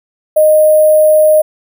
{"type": "tone with sample-and-hold", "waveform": "sine", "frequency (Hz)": 617, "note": "D#5", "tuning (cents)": -15, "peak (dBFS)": -4, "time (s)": [0.36, 1.42], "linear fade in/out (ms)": 10, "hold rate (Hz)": 11025, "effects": []}